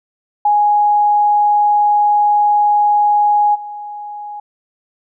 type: tone with level steps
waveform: sine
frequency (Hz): 830.6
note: G#5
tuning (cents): 0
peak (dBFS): -9 / -25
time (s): 0.45-4.4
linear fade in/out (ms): 5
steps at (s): 3.54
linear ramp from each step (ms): 20
effects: none

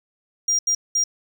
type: tone bursts at uneven times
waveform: triangle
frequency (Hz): 5700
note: F8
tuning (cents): +34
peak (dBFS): -16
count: 3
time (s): 0.48-0.59 / 0.67-0.75 / 0.95-1.04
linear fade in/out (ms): 5
effects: none

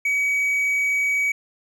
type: tone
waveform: triangle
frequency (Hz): 2268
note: C#7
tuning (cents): +39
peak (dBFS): -17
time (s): 0.05-1.32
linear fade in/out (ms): 5
effects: none

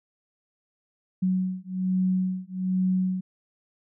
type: beating tone pair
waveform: sine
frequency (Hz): 185 / 186.2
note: F#3 / F#3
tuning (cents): 0 / +11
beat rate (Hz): 1.2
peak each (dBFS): -26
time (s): 1.22-3.21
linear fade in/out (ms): 10
effects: none

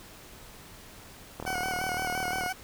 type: click train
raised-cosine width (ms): 1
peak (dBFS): -21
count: 42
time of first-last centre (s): 1.4-2.462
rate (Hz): 38.6
type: tone with vibrato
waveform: 20% pulse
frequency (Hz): 740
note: F#5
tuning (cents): 0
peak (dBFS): -25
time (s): 1.46-2.53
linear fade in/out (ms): 10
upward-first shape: square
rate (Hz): 5.8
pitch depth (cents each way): 35
effects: pink hiss -49 dBFS RMS until 2.63 s

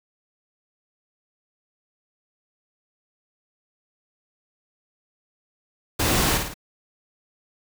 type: noise with echo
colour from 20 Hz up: pink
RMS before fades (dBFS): -22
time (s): 5.99-6.38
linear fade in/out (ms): 10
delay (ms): 54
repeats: 3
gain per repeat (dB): -5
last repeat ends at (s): 6.542
effects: none

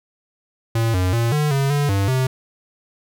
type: tone with pitch steps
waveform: square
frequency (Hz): 114.2 / 91.7 / 116.4 / 149.7 / 137.5 / 144.4 / 98.5 / 130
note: A#2 / F#2 / A#2 / D3 / C#3 / D3 / G2 / C3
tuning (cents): -35 / -15 / -2 / +33 / -14 / -29 / +9 / -11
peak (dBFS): -17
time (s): 0.75-2.27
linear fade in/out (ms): 5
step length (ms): 190
effects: none

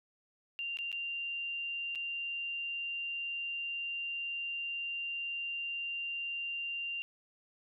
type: tone with dropouts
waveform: sine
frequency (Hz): 2781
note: F7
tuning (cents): -8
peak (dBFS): -35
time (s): 0.59-7.02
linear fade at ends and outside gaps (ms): 0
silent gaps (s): 0.771-0.788 / 0.917-0.927 / 1.951-1.956
effects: none

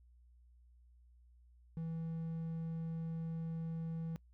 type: tone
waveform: triangle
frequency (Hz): 163.5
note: E3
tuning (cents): -14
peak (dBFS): -36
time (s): 1.77-4.16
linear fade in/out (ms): 0
effects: noise-tail reverb RT60 0.1 s tail -23 dB re dry + added 60 Hz sine -61 dBFS peak until 4.33 s

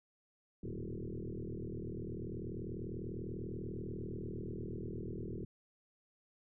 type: tone with frequency modulation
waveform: sine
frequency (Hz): 116.4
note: A#2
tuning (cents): -2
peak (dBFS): -39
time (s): 0.63-5.45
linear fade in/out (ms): 5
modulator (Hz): 40.2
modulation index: 7.4
effects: none

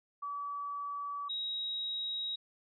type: tone pair in turn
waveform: sine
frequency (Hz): 1146 / 3810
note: D6 / A#7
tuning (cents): -43 / +37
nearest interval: octave + major sixth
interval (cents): 2080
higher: second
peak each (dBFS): -36 / -34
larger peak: second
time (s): 0.22-1.29 / 1.29-2.36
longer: neither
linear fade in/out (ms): 10
effects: none

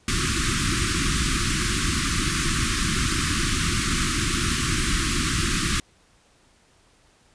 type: band-stop noise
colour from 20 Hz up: pink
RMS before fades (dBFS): -23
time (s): 0.08-5.8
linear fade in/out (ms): 2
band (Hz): 370 to 1100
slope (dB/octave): 96
effects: pink hiss -59 dBFS RMS until 7.34 s + resampled to 22050 Hz

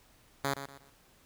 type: tone with echo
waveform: 5% pulse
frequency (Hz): 138.59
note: C#3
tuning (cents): 0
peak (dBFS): -18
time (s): 0.44-0.54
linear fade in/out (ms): 5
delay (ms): 120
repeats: 3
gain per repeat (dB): -10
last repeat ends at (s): 0.9
effects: pink hiss -63 dBFS RMS until 1.25 s

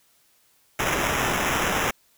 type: noise with sample-and-hold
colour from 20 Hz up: white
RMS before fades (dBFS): -24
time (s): 0.79-1.91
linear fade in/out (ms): 5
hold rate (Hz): 4410
effects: white hiss -62 dBFS RMS until 2.17 s

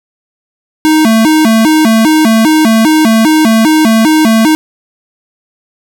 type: tone with vibrato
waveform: square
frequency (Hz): 263.7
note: C4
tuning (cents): +14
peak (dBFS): -5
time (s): 0.85-4.55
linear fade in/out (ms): 0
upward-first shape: square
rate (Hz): 2.5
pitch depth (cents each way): 290
effects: none

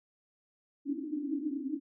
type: band-pass noise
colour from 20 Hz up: white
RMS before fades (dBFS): -35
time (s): 0.85-1.8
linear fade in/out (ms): 50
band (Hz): 270 to 310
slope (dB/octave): 96
effects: none

